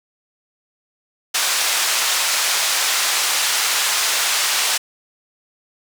white band-pass noise, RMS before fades -19 dBFS, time 1.34-4.78 s, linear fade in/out 10 ms, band 800 to 7400 Hz, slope 12 dB/octave, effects none

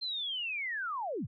sine linear sweep, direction down, 4186 to 67.6 Hz, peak -33 dBFS, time 0.01-1.27 s, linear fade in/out 20 ms, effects none

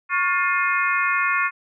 harmonic tone with a mistuned harmonic, 354.9 Hz, F4, 28 cents sharp, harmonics 3 / 4 / 5 / 6 / 7, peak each -23 / -24 / -25 / -26 / -26 dBFS, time 0.09-1.51 s, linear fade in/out 50 ms, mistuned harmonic 3, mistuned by +71 cents, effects none

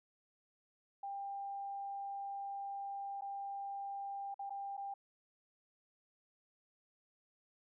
sine tone with dropouts, 795 Hz, G5, 24 cents sharp, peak -40 dBFS, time 1.03-4.94 s, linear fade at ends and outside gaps 5 ms, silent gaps 3.21-3.219 / 4.343-4.392 / 4.496-4.504 / 4.769-4.776 s, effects none

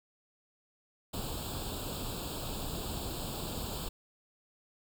pink noise with comb filter, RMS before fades -38 dBFS, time 1.13-3.89 s, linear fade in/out 10 ms, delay 0.25 ms, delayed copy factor +0.9, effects none

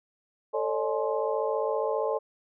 sine tone cluster, 443.1 / 550 / 605 / 849 / 1051 Hz, A4 / C#5 / D#5 / G#5 / C6, +12 / -14 / -49 / +38 / +7 cents, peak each -29 / -31 / -32 / -34 / -36 dBFS, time 0.53-2.19 s, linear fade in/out 20 ms, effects none

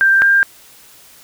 sine tone pair in turn, 1579 / 1595.5 Hz, G6 / G6, +12 / +30 cents, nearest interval unison, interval 18 cents, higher second, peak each -8 dBFS, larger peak neither, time 0.01-0.22 / 0.22-0.43 s, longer neither, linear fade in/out 0 ms, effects white hiss -44 dBFS RMS until 1.23 s

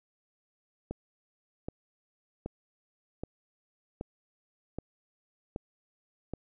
click train, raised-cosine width 2 ms, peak -22 dBFS, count 8, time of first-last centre 0.91-6.336 s, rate 1.29 Hz, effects none

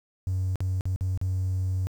triangle tone with dropouts, 93.3 Hz, F#2, 15 cents sharp, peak -21 dBFS, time 0.27-1.87 s, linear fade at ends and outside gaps 0 ms, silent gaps 0.557-0.605 / 0.809-0.855 / 0.961-1.009 / 1.175-1.214 s, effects tanh soft clip ceiling -20 dBFS + 9-bit

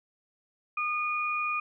sine tone pair together, 1223 / 2446 Hz, D#6 / D#7, -30 / -30 cents, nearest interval octave, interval 1200 cents, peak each -30 / -30 dBFS, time 0.77-1.6 s, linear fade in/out 5 ms, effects none

